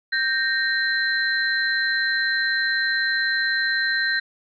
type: tone cluster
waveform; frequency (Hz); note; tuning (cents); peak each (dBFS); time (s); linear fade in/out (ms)
sine; 1568 / 1852 / 4080; G6 / A#6 / C8; 0 / -12 / -44; -23 / -23 / -27; 0.12-4.2; 10
effects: none